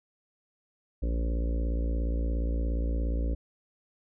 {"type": "harmonic tone", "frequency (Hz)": 57.1, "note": "A#1", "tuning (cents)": -35, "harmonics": [1, 3, 4, 5, 6, 7, 8, 9, 10], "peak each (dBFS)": [-26, -42, -43, -39, -48, -47, -48, -44, -48], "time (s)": [1.02, 3.35], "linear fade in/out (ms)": 10, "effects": []}